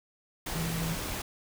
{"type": "tone in noise", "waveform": "sine", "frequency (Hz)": 164.81, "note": "E3", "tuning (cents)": 0, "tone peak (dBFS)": -31, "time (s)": [0.55, 0.95], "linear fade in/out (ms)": 5, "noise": "pink", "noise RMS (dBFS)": -35, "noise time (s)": [0.46, 1.22], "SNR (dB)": 1, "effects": []}